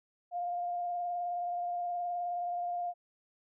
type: tone with vibrato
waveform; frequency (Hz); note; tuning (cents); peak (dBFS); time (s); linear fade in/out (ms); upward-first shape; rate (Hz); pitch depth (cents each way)
sine; 704; F5; +14; -32; 0.31-2.94; 50; triangle; 19; 25
effects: none